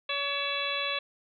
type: harmonic tone with a mistuned harmonic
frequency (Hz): 566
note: C#5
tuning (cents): +36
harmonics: 1 / 2 / 3 / 4 / 5 / 6 / 7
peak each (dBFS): -37 / -36 / -39 / -38 / -34 / -34 / -38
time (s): 0.09-0.99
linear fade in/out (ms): 5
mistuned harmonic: 5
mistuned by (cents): -100
effects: none